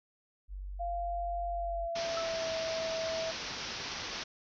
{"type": "tone", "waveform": "sine", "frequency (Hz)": 47.74, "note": "G1", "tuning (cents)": -45, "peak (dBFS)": -38, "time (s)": [0.48, 1.89], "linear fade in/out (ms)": 50}
{"type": "tone with pitch glide", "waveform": "sine", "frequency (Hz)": [693, 650.3], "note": ["F5", "E5"], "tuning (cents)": [-14, -24], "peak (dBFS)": -33, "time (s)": [0.79, 3.32], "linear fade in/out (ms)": 20, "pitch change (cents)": -110, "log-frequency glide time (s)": [1.5, 2.49]}
{"type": "low-pass noise", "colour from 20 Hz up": "white", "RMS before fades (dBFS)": -40, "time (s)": [1.95, 4.24], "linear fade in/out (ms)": 10, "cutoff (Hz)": 6000, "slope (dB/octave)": 96}
{"type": "tone with exponential decay", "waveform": "sine", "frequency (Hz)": 1313, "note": "E6", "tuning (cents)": -7, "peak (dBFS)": -33, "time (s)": [2.17, 2.45], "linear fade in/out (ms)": 0, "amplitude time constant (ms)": 59}
{"effects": []}